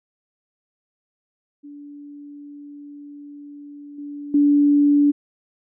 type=tone with level steps; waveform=sine; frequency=289.2 Hz; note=D4; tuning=27 cents flat; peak=-36 / -30 / -12 dBFS; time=1.63-5.12 s; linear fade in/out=20 ms; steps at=3.98 / 4.34 s; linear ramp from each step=5 ms; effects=none